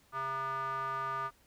square tone with band-pass filter, 134.1 Hz, C3, 43 cents sharp, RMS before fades -36 dBFS, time 0.12-1.31 s, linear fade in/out 50 ms, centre 1200 Hz, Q 6, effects pink hiss -66 dBFS RMS until 1.46 s

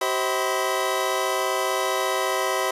25% pulse tone cluster, 382.7 / 526 / 638 / 997 Hz, G4 / C5 / D#5 / B5, -42 / +9 / +43 / +16 cents, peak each -24 dBFS, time 0.01-2.71 s, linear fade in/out 5 ms, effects resampled to 32000 Hz + 9-bit

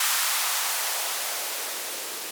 violet noise with band-pass filter sweep, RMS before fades -28 dBFS, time 0-2.31 s, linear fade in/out 5 ms, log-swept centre 1200 to 330 Hz, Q 1.5, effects none

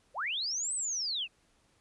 sine linear two-way sweep, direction up then down, 440 to 8360 to 2479 Hz, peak -31 dBFS, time 0.14-1.28 s, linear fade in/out 50 ms, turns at 0.74 s, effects pink hiss -69 dBFS RMS until 1.8 s + resampled to 24000 Hz

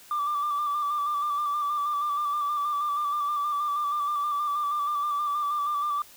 sine tone with vibrato, 1174.7 Hz, D6, in tune, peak -23 dBFS, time 0.11-6.02 s, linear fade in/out 2 ms, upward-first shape square, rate 6.3 Hz, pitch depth 31 cents each way, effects tanh soft clip ceiling -22 dBFS + white hiss -51 dBFS RMS until 6.16 s

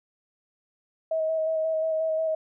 sine tone with vibrato, 638 Hz, D#5, 43 cents sharp, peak -23 dBFS, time 1.11-2.35 s, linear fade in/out 5 ms, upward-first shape square, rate 5.6 Hz, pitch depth 15 cents each way, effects none

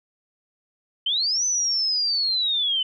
sine linear two-way sweep, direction up then down, 3000 to 6100 to 3000 Hz, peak -20 dBFS, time 1.06-2.83 s, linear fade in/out 5 ms, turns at 1.45 s, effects none

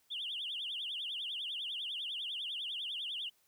sine tone with vibrato, 3171 Hz, G7, 19 cents sharp, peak -36 dBFS, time 0.1-3.3 s, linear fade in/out 20 ms, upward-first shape triangle, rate 10 Hz, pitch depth 250 cents each way, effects tanh soft clip ceiling -32 dBFS + white hiss -72 dBFS RMS until 3.47 s

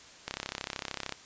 click train, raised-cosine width 0.2 ms, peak -16 dBFS, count 29, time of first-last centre 0.28-1.123 s, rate 33.2 Hz, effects white hiss -52 dBFS RMS until 1.25 s + resampled to 16000 Hz

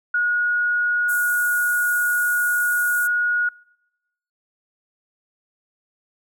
sine tone, 1448 Hz, F#6, 38 cents flat, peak -17 dBFS, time 0.14-3.49 s, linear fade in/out 5 ms
white band-pass noise, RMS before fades -32 dBFS, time 1.08-3.08 s, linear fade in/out 20 ms, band 7000 to 16000 Hz, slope 48 dB/octave
effects noise-tail reverb RT60 0.9 s tail -26 dB re dry

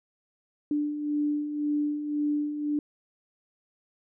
sine beating tone pair, 293.7 / 295.6 Hz, D4 / D4, 0 / +11 cents, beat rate 1.9 Hz, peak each -34 / -26 dBFS, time 0.71-2.79 s, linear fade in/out 2 ms, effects none

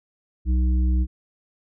harmonic tone, 62.6 Hz, B1, 24 cents sharp, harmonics 1 / 3 / 5, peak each -17 / -31 / -33 dBFS, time 0.45-1.07 s, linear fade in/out 50 ms, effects none

